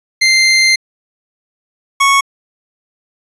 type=tone pair in turn; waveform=25% pulse; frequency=2088 / 1106.1 Hz; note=C7 / C#6; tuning=-4 / -4 cents; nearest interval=major seventh; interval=1100 cents; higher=first; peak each=-4 dBFS; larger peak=neither; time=0.21-0.76 / 2-2.21 s; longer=first; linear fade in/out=10 ms; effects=resampled to 24000 Hz